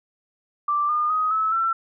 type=tone with pitch steps; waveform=sine; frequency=1174.7 / 1214.7 / 1256.1 / 1298.9 / 1343.2 Hz; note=D6 / D#6 / D#6 / E6 / E6; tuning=0 / -42 / +16 / -26 / +32 cents; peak=-19 dBFS; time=0.68-1.73 s; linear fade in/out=5 ms; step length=210 ms; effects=none